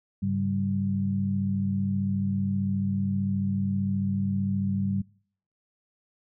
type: tone cluster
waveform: sine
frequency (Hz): 101.2 / 139.6 / 194.6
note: G#2 / C#3 / G3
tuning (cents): -44 / +13 / -12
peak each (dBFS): -29 / -35 / -26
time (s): 0.22-5.02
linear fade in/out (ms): 10
effects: noise-tail reverb RT60 0.6 s tail -26 dB re dry